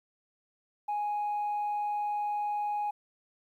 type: tone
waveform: sine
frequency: 830.6 Hz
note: G#5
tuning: in tune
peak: -27 dBFS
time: 0.88-2.91 s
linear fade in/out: 10 ms
effects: tanh soft clip ceiling -27 dBFS + 11-bit